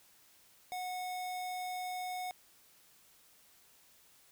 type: tone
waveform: square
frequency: 732 Hz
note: F#5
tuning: 19 cents flat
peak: -38 dBFS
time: 0.72-2.31 s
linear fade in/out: 0 ms
effects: white hiss -64 dBFS RMS until 4.31 s